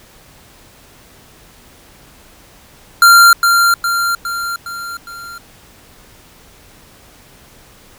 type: tone with echo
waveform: square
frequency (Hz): 1385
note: F6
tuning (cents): -15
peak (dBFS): -4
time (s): 3.02-3.33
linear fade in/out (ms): 2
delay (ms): 410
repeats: 5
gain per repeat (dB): -5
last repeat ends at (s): 5.38
effects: pink hiss -44 dBFS RMS until 7.98 s